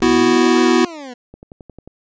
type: exponential two-way sweep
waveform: 20% pulse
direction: up then down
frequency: 43.65 to 521 to 237.5 Hz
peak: -25 dBFS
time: 0-1.14 s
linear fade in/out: 10 ms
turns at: 0.6 s
type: chord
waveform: square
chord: B suspended fourth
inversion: none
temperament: equal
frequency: 246.9 / 329.6 / 370 Hz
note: B3 / E4 / F#4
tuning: 0 / 0 / 0 cents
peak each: -16 dBFS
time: 0.02-0.85 s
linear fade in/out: 2 ms
type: click train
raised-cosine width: 2 ms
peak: -24 dBFS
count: 7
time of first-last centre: 1.34-1.876 s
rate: 11.2 Hz
effects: resampled to 16000 Hz